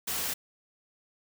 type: noise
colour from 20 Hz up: white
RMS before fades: -32 dBFS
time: 0.07-0.34 s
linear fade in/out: 10 ms
effects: none